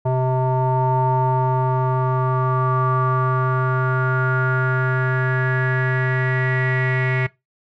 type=tone with low-pass filter sweep; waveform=square; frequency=129 Hz; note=C3; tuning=24 cents flat; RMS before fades=-19 dBFS; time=0.05-7.27 s; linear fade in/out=10 ms; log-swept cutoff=790 to 2100 Hz; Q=7.7; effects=noise-tail reverb RT60 0.2 s tail -20 dB re dry